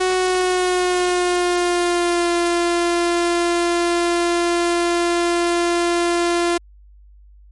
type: tone with pitch glide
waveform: sawtooth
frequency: 370 to 345.2 Hz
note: F#4 to F4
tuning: 0 to -20 cents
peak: -12 dBFS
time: 0-6.58 s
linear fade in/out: 10 ms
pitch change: -120 cents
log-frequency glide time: 0.13-2.3 s
effects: added 50 Hz sine -43 dBFS peak until 7.51 s + MP3 48 kbps